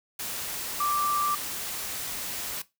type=tone in noise; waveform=sine; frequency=1174.7 Hz; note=D6; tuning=in tune; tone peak=-24 dBFS; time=0.8-1.35 s; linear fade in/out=5 ms; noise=white; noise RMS=-34 dBFS; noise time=0.19-2.62 s; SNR=+7 dB; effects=noise-tail reverb RT60 0.2 s tail -17 dB re dry